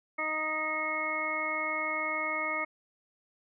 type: harmonic tone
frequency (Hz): 311.1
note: D#4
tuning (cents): 0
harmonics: 1 / 2 / 3 / 4 / 6 / 7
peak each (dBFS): -43 / -38 / -41 / -35 / -41 / -32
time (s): 0.18-2.65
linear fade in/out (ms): 10
effects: none